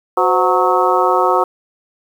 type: harmonic tone with a mistuned harmonic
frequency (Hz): 183.8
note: F#3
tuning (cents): -11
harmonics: 2 / 3 / 4 / 5 / 6 / 7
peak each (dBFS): -18 / -18 / -18 / -18 / -18 / -18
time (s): 0.17-1.44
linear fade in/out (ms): 5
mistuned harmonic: 3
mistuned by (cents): -110
effects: 7-bit